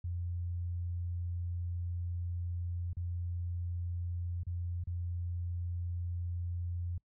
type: tone with dropouts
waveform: sine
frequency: 87.2 Hz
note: F2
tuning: 2 cents flat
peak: -34 dBFS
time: 0.04-6.98 s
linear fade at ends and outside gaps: 5 ms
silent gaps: 2.932-2.968 / 4.434-4.467 / 4.839-4.871 s
effects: noise-tail reverb RT60 0.1 s tail -25 dB re dry